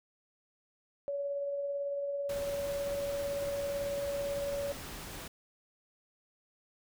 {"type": "tone with tremolo", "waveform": "sine", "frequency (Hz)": 565, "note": "C#5", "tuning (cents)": 33, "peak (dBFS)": -31, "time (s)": [1.08, 4.72], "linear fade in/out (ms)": 0, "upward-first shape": "triangle", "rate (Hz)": 18, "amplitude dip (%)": 30}
{"type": "noise", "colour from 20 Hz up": "pink", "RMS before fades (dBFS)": -44, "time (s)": [2.29, 5.28], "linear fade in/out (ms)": 5}
{"effects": []}